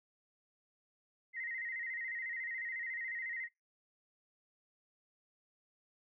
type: tone with vibrato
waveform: sine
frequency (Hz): 1969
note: B6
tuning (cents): -6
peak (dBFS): -38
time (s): 1.33-3.49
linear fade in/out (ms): 50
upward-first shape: square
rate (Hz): 14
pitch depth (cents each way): 79
effects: noise-tail reverb RT60 0.2 s tail -25 dB re dry